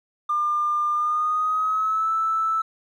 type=tone with pitch glide; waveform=triangle; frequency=1200 to 1316.2 Hz; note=D6 to E6; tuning=+37 to -3 cents; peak=-16 dBFS; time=0.29-2.62 s; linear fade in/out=10 ms; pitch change=+160 cents; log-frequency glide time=0.93-2.11 s; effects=tanh soft clip ceiling -18 dBFS